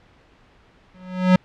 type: tone with exponential growth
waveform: square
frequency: 183.8 Hz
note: F#3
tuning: 11 cents flat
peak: -9 dBFS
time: 0.94-1.36 s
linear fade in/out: 5 ms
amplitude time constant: 90 ms
effects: pink hiss -54 dBFS RMS until 1.44 s + low-pass 3000 Hz 12 dB/octave